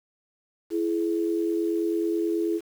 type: tone pair together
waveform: sine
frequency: 333.9 / 423.2 Hz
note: E4 / G#4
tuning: +22 / +33 cents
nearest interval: major third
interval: 411 cents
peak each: -24 / -28 dBFS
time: 0.7-2.61 s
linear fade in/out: 50 ms
effects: 8-bit